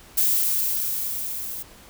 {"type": "noise with level ramp", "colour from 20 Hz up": "violet", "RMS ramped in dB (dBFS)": [-19, -33], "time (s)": [0.17, 1.63], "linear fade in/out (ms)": 10, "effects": ["pink hiss -48 dBFS RMS until 1.89 s"]}